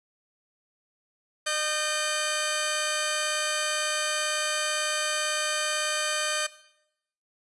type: tone pair together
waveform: 10% pulse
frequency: 608.4 / 1550 Hz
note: D#5 / G6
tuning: -39 / -20 cents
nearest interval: octave + major third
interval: 1619 cents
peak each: -20 dBFS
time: 1.46-6.47 s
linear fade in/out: 10 ms
effects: noise-tail reverb RT60 0.8 s tail -17 dB re dry + resampled to 24000 Hz